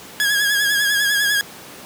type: tone with vibrato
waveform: sawtooth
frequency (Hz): 1661.2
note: G#6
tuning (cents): 0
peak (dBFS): -12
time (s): 0.2-1.41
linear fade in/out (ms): 0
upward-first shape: triangle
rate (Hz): 10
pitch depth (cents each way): 60
effects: pink hiss -38 dBFS RMS until 1.85 s + high-pass 150 Hz 12 dB/octave